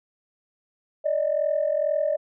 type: tone pair together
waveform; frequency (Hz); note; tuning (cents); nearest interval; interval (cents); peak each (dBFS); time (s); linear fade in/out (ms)
sine; 580.1 / 622.3; D5 / D#5; -21 / 0; minor second; 121; -23; 1.04-2.17; 20
effects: tanh soft clip ceiling -14 dBFS